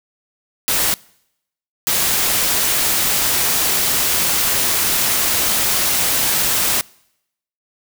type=noise bursts at uneven times; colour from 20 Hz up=white; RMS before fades=-17 dBFS; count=2; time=0.68-0.94 / 1.87-6.81 s; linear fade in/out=0 ms; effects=noise-tail reverb RT60 0.8 s tail -25 dB re dry